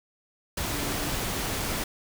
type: tone in noise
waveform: sine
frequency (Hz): 288.6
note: D4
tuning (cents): -30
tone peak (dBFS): -36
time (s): 0.7-1.08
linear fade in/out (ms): 5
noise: pink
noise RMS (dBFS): -30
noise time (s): 0.57-1.84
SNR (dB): -9
effects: none